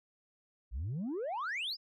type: exponential sweep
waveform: sine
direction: up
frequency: 51.91 to 5274 Hz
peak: -32 dBFS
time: 0.71-1.77 s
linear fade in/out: 50 ms
effects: tanh soft clip ceiling -33 dBFS